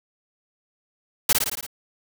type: noise with echo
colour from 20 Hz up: white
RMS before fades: -17 dBFS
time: 1.29-1.33 s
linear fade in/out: 5 ms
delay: 56 ms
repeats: 6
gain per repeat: -3 dB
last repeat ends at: 1.666 s
effects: none